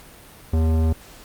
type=tone with tanh clipping; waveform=sine; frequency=80.2 Hz; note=E2; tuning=47 cents flat; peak=-18 dBFS; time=0.53-0.93 s; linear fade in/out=5 ms; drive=17 dB; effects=pink hiss -45 dBFS RMS until 1.24 s + Opus 48 kbps